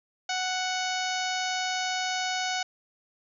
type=harmonic tone; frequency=741 Hz; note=F#5; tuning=2 cents sharp; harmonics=1 / 2 / 3 / 4 / 5 / 6 / 7 / 8 / 9; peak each=-31 / -34 / -36 / -37 / -38 / -39 / -39 / -40 / -41 dBFS; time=0.29-2.63 s; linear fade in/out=5 ms; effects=none